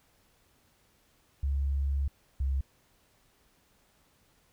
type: tone pair in turn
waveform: sine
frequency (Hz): 69.3 / 67.48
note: C#2 / C#2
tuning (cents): 0 / -46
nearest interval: unison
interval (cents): 46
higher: first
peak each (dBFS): -26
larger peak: neither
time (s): 1.43-2.08 / 2.4-2.61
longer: first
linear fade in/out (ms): 5
effects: pink hiss -67 dBFS RMS until 4.52 s